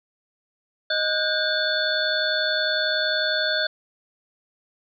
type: tone cluster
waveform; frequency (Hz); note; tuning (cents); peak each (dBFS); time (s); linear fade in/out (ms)
sine; 622 / 1463 / 1594 / 3527 / 4379; D#5 / F#6 / G6 / A7 / C#8; -1 / -20 / +28 / +3 / -22; -27; 0.9-3.67; 5
effects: none